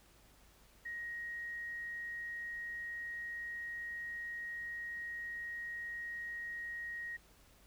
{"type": "tone", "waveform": "sine", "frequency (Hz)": 1882, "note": "A#6", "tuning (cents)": 16, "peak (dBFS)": -40, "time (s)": [0.85, 7.17], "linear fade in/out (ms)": 10, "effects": ["added 50 Hz sine -66 dBFS peak until 7.66 s", "pink hiss -65 dBFS RMS until 7.66 s"]}